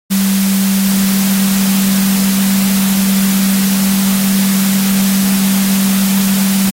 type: tone in noise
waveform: sine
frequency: 194.1 Hz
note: G3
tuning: 17 cents flat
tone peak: -10 dBFS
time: 0.1-6.71 s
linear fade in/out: 20 ms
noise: white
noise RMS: -19 dBFS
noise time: 0.1-6.71 s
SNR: +6 dB
effects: AAC 48 kbps